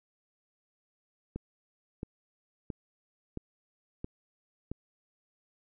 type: click train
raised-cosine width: 3 ms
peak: -23 dBFS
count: 6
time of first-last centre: 1.36-4.716 s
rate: 1.49 Hz
effects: none